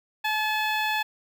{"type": "tone with notch filter", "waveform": "15% pulse", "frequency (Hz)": 860, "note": "A5", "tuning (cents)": -40, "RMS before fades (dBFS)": -26, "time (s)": [0.24, 1.03], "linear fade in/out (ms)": 10, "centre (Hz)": 9100, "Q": 0.67, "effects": []}